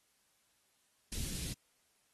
pink band-stop noise, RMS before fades -40 dBFS, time 1.12-1.53 s, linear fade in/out 2 ms, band 230 to 3700 Hz, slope 12 dB/octave, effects white hiss -74 dBFS RMS until 2.13 s + AAC 32 kbps

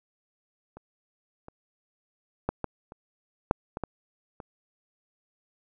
clicks, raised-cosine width 1 ms, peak -30 / -29 / -12 / -15 / -29 / -6 / -19 / -16 / -26 dBFS, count 9, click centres 0.77 / 1.484 / 2.49 / 2.643 / 2.921 / 3.511 / 3.771 / 3.837 / 4.402 s, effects none

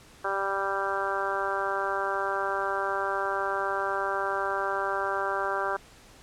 harmonic tone, 196 Hz, G3, in tune, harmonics 2 / 3 / 4 / 5 / 6 / 7 / 8, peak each -34 / -34 / -34 / -34 / -34 / -34 / -34 dBFS, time 0.24-5.77 s, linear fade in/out 10 ms, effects pink hiss -53 dBFS RMS until 6.22 s + low-pass 10000 Hz 12 dB/octave

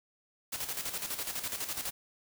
white noise with tremolo, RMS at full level -35 dBFS, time 0.52-1.91 s, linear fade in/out 10 ms, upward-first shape square, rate 12 Hz, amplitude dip 60%, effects none

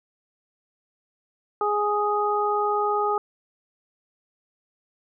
harmonic tone, 415.4 Hz, G#4, in tune, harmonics 1 / 2 / 3, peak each -25 / -25 / -25 dBFS, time 1.61-3.18 s, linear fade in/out 2 ms, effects none

